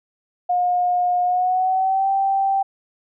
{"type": "tone with pitch glide", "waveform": "sine", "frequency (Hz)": [716, 780.8], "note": ["F5", "G5"], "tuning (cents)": [43, -7], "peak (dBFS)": -16, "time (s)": [0.49, 2.63], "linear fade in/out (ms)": 10, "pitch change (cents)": 150, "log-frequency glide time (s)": [1.23, 2.09], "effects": []}